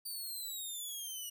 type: exponential sweep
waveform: 10% pulse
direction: down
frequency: 4637 to 2900 Hz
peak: -33 dBFS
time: 0.05-1.3 s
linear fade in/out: 10 ms
effects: 12-bit